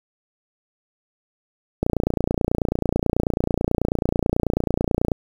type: click train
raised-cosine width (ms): 2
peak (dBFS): -6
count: 97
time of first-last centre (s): 1.83-5.118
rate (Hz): 29.2
effects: 7-bit